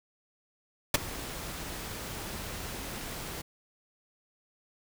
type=noise with ADSR envelope; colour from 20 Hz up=pink; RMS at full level=-18 dBFS; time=0.94-3.42 s; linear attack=6 ms; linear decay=17 ms; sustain=-21 dB; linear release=11 ms; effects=none